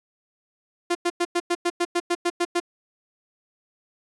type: tone bursts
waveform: sawtooth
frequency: 348.5 Hz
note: F4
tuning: 4 cents flat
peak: -16 dBFS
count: 12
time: 0.9-2.601 s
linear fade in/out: 10 ms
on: 51 ms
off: 99 ms
effects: resampled to 24000 Hz